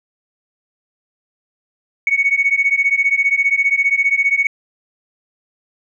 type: beating tone pair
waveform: sine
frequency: 2217 / 2232 Hz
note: C#7 / C#7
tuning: 0 / +11 cents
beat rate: 15 Hz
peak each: -15 dBFS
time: 2.07-4.47 s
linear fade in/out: 2 ms
effects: tanh soft clip ceiling -5 dBFS